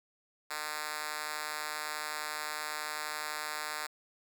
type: tone with high-pass filter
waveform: 5% pulse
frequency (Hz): 151.8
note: D#3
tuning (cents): -42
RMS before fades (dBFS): -38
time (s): 0.5-3.87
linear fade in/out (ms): 10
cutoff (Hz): 950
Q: 0.54
effects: none